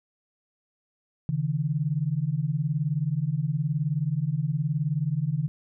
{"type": "beating tone pair", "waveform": "sine", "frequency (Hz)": [138.59, 157.59], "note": ["C#3", "D#3"], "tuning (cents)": [0, 22], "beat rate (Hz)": 19, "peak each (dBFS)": [-27, -26], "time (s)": [1.29, 5.48], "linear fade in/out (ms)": 0, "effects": []}